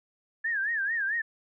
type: tone with vibrato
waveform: sine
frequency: 1713 Hz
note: A6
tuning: 47 cents flat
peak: -26 dBFS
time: 0.44-1.22 s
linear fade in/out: 10 ms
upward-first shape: sine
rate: 4.5 Hz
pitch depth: 160 cents each way
effects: none